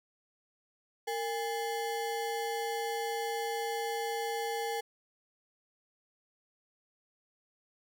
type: ring-modulated tone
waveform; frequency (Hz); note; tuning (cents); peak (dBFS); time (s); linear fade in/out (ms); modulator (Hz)
square; 637; D#5; +41; -30; 1.07-4.81; 10; 178
effects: none